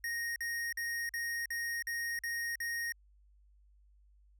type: tone bursts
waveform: square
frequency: 1864.7 Hz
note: A#6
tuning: in tune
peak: -35 dBFS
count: 8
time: 0.04-2.922 s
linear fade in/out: 2 ms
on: 320 ms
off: 46 ms
effects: added 50 Hz sine -61 dBFS peak until 4.39 s